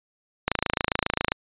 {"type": "click train", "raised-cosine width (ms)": 0.3, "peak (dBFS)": -5, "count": 24, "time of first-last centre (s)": [0.48, 1.319], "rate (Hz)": 27.4, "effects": ["resampled to 8000 Hz"]}